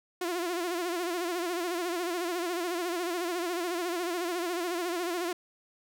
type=tone with vibrato; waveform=sawtooth; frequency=349.2 Hz; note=F4; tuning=in tune; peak=-26 dBFS; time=0.21-5.33 s; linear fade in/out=5 ms; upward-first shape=sine; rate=14 Hz; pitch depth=87 cents each way; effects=none